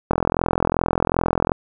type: click train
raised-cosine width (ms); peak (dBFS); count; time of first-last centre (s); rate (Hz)
1; -3; 61; 0.11-1.518; 42.6
effects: none